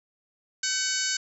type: harmonic tone with a mistuned harmonic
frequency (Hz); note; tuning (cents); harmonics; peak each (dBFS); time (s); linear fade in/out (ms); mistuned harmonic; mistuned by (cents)
747; F#5; +16; 2 / 3 / 4 / 5 / 6 / 7 / 8 / 9 / 10; -32 / -38 / -36 / -38 / -32 / -35 / -32 / -34 / -34; 0.63-1.17; 5; 2; +49
effects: none